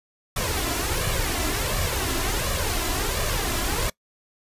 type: noise with flanger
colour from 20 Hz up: pink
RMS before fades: -25 dBFS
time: 0.36-3.9 s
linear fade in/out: 5 ms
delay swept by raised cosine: 1.7 to 3 ms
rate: 1.4 Hz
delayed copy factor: +0.6
effects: noise-tail reverb RT60 0.1 s tail -23 dB re dry + resampled to 32000 Hz